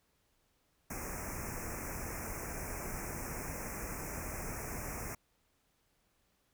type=band-stop noise; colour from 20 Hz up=pink; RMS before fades=-41 dBFS; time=0.9-5.15 s; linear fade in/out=5 ms; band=2500 to 5400 Hz; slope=96 dB/octave; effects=pink hiss -75 dBFS RMS until 6.53 s